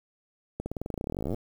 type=accelerating click train; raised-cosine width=2 ms; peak=-19 dBFS; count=29; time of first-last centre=0.6-1.345 s; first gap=60 ms; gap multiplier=0.93; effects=8-bit